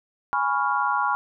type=chord; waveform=sine; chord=C# dominant seventh; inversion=second; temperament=equal; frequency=830.6 / 987.8 / 1108.7 / 1396.9 Hz; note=G#5 / B5 / C#6 / E#6; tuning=0 / 0 / 0 / 0 cents; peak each=-26 dBFS; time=0.33-1.15 s; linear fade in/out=0 ms; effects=none